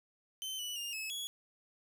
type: tone with pitch steps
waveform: sawtooth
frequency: 3078 / 2959 / 2816 / 2587 / 3358 Hz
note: G7 / F#7 / F7 / E7 / G#7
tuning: -32 / -1 / +14 / -33 / +18 cents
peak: -35 dBFS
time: 0.42-1.27 s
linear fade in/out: 0 ms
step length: 170 ms
effects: none